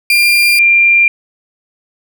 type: tone pair in turn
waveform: 35% pulse / sine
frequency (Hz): 2395 / 2384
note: D7 / D7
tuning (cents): +33 / +25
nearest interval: unison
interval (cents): 8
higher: first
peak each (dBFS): -5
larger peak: neither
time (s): 0.1-0.59 / 0.59-1.08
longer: neither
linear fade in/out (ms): 2
effects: none